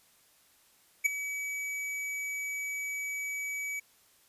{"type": "tone with ADSR envelope", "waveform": "square", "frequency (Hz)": 2280, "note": "C#7", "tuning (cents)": 48, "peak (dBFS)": -20, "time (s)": [1.04, 3.8], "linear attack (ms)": 20, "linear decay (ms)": 9, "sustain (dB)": -14, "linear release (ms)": 10, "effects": ["white hiss -64 dBFS RMS until 4.28 s", "resampled to 32000 Hz"]}